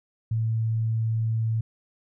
sine tone, 112.2 Hz, A2, 34 cents sharp, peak -22 dBFS, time 0.31-1.61 s, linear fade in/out 5 ms, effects none

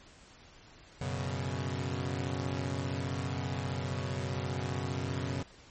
sawtooth chord, F# suspended fourth, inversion none, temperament equal, 92.5 / 123.47 / 138.59 Hz, F#2 / B2 / C#3, 0 / 0 / 0 cents, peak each -33 dBFS, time 1.01-5.43 s, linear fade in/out 5 ms, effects pink hiss -56 dBFS RMS until 5.7 s + MP3 32 kbps

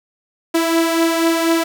sawtooth beating tone pair, 329.6 / 333.7 Hz, E4 / E4, 0 / +21 cents, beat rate 4.1 Hz, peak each -11 / -17 dBFS, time 0.54-1.64 s, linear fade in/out 10 ms, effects 7-bit

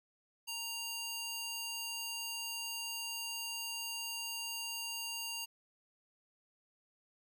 square tone with high-pass filter, 932.3 Hz, A#5, in tune, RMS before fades -41 dBFS, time 0.47-5.46 s, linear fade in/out 20 ms, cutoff 2900 Hz, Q 0.89, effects none

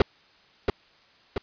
brown noise with echo, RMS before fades -17 dBFS, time 0-0.02 s, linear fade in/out 2 ms, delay 680 ms, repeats 2, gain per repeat -5 dB, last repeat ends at 1.38 s, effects white hiss -58 dBFS RMS until 1.42 s + resampled to 11025 Hz

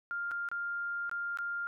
sine tone with dropouts, 1400 Hz, F6, 4 cents sharp, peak -33 dBFS, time 0.11-1.67 s, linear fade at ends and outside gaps 0 ms, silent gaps 0.311-0.316 / 0.488-0.515 / 1.095-1.114 / 1.373-1.387 s, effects none

